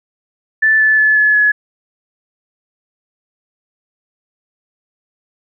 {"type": "tone with pitch steps", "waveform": "sine", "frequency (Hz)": [1756, 1740.9, 1725.8, 1710.9, 1696.2], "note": ["A6", "A6", "A6", "A6", "G#6"], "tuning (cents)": [-4, -19, -34, -49, 36], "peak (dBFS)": -8, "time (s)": [0.62, 1.52], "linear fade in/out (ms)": 10, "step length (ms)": 180, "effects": []}